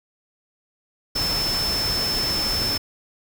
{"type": "tone in noise", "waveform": "sine", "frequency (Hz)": 5280, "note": "E8", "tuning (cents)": 2, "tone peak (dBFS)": -22, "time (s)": [1.15, 2.78], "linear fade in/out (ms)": 10, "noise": "pink", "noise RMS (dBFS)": -28, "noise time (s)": [1.15, 2.78], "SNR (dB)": 3, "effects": []}